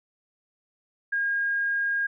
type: tone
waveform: sine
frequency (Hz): 1624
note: G#6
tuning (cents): -39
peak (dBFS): -23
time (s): 1.12-2.07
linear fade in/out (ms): 10
effects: none